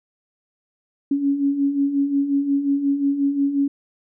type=beating tone pair; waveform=sine; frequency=275.8 / 281.4 Hz; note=C#4 / C#4; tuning=-9 / +26 cents; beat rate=5.6 Hz; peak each=-25 / -18 dBFS; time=1.11-3.68 s; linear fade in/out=5 ms; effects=none